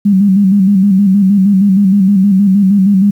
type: tone with vibrato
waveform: sine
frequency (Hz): 196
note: G3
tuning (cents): 0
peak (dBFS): -5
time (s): 0.05-3.11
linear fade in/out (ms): 10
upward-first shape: square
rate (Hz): 6.4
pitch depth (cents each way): 64
effects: 7-bit